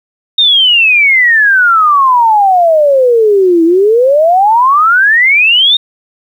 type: exponential two-way sweep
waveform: sine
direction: down then up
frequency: 3729 to 323 to 3729 Hz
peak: -4 dBFS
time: 0.38-5.77 s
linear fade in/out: 5 ms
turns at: 3.64 s
effects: 7-bit